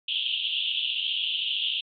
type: band-pass noise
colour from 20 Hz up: pink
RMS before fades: -28 dBFS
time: 0.08-1.81 s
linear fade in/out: 5 ms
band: 2800 to 3500 Hz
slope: 96 dB/octave
effects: MP3 64 kbps